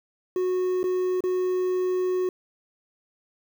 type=tone with dropouts; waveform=triangle; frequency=366.9 Hz; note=F#4; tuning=15 cents flat; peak=-20 dBFS; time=0.36-2.29 s; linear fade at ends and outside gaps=2 ms; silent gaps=0.831-0.84 / 1.206-1.238 s; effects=8-bit